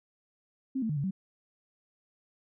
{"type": "tone with pitch steps", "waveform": "sine", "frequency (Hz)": [264.5, 222.8, 150.6, 140.2, 190.8], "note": ["C4", "A3", "D3", "C#3", "G3"], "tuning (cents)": [19, 22, 44, 20, -47], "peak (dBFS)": -28, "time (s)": [0.75, 1.11], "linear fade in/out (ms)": 10, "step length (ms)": 72, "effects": []}